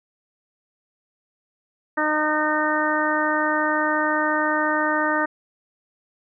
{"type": "harmonic tone", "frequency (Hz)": 305.7, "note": "D#4", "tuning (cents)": -30, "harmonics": [1, 2, 3, 4, 5, 6], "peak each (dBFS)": [-26, -26, -26, -26, -26, -26], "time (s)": [1.97, 5.26], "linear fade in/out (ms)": 10, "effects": []}